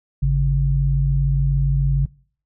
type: tone pair together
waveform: sine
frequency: 52.07 / 139 Hz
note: G#1 / C#3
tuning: +5 / +5 cents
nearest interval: octave + perfect fourth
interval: 1700 cents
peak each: -18 / -17 dBFS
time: 0.22-2.06 s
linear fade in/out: 10 ms
effects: noise-tail reverb RT60 0.5 s tail -23 dB re dry